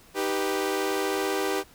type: chord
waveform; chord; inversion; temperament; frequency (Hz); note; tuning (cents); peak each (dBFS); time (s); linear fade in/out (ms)
sawtooth; Eb augmented; none; equal; 311.1 / 392 / 493.9; Eb4 / G4 / B4; 0 / 0 / 0; -28 / -23 / -28; 0.14-1.64; 50
effects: pink hiss -54 dBFS RMS until 1.74 s